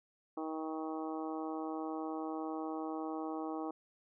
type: harmonic tone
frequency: 158.3 Hz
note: D#3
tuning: 30 cents sharp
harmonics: 2 / 3 / 4 / 5 / 6 / 7 / 8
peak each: -39 / -45 / -48 / -44 / -52 / -48 / -54 dBFS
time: 0.37-3.71 s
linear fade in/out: 5 ms
effects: none